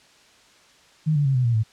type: tone with pitch steps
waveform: sine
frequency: 155.56 / 145.14 / 135.42 / 126.35 / 117.89 / 110 Hz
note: D#3 / D3 / C#3 / B2 / A#2 / A2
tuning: 0 / -20 / -40 / +40 / +20 / 0 cents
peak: -17 dBFS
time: 1.06-1.636 s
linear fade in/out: 20 ms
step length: 96 ms
effects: white hiss -54 dBFS RMS until 1.72 s + low-pass 6000 Hz 12 dB/octave